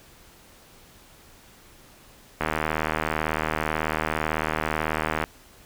click train, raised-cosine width 0.5 ms, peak -9 dBFS, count 222, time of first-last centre 2.41-5.24 s, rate 78.1 Hz, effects pink hiss -52 dBFS RMS until 5.65 s

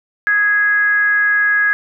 sine tone with frequency modulation, 1661.2 Hz, G#6, in tune, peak -11 dBFS, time 0.27-1.73 s, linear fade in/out 0 ms, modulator 405 Hz, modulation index 0.36, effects none

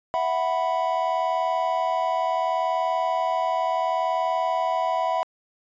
triangle chord, E suspended second, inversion none, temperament equal, 659.3 / 740 / 987.8 Hz, E5 / F#5 / B5, 0 / 0 / 0 cents, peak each -24 dBFS, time 0.14-5.23 s, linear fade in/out 0 ms, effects resampled to 16000 Hz

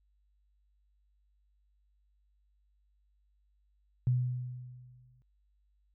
sine tone with exponential decay, 124.9 Hz, B2, 20 cents sharp, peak -23 dBFS, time 4.07-5.22 s, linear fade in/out 0 ms, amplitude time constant 250 ms, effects added 50 Hz sine -68 dBFS peak until 5.94 s

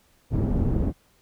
pink low-pass noise, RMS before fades -23 dBFS, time 0.3-0.93 s, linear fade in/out 50 ms, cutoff 300 Hz, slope 12 dB/octave, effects pink hiss -62 dBFS RMS until 1.21 s

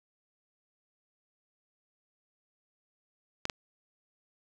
clicks, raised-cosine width 0.2 ms, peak -14 dBFS, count 2, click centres 3.454 / 3.498 s, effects none

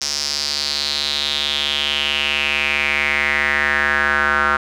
square tone with band-pass filter sweep, 72.3 Hz, D2, 27 cents flat, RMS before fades -19 dBFS, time 0.01-4.57 s, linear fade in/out 5 ms, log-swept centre 5500 to 1400 Hz, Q 5.2, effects none

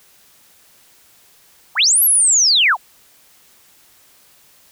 sine linear two-way sweep, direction up then down, 624 to 11840 to 624 Hz, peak -10 dBFS, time 1.75-2.77 s, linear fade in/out 50 ms, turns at 2.03 s, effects white hiss -51 dBFS RMS until 4.71 s

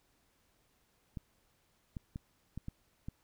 clicks, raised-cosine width 5 ms, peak -28 dBFS, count 6, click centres 1.172 / 1.968 / 2.159 / 2.576 / 2.684 / 3.085 s, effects pink hiss -73 dBFS RMS until 3.23 s

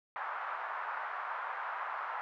white band-pass noise, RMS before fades -39 dBFS, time 0.16-2.21 s, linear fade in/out 0 ms, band 810 to 1400 Hz, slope 24 dB/octave, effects none

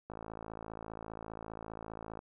click train, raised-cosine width 1 ms, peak -29 dBFS, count 116, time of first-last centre 0.1-2.191 s, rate 55 Hz, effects none

